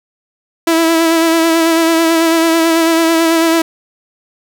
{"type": "tone with vibrato", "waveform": "sawtooth", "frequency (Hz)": 328.7, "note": "E4", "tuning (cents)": -5, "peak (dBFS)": -5, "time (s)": [0.67, 3.62], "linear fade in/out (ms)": 5, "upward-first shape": "sine", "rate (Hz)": 9.1, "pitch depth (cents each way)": 28, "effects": []}